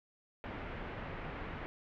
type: low-pass noise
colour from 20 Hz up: pink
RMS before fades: -43 dBFS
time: 0.44-1.66 s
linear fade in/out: 0 ms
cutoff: 2500 Hz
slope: 24 dB/octave
effects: none